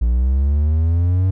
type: linear sweep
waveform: triangle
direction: up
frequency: 56.6 to 95.3 Hz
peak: -11 dBFS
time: 0.01-1.31 s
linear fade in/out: 10 ms
effects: none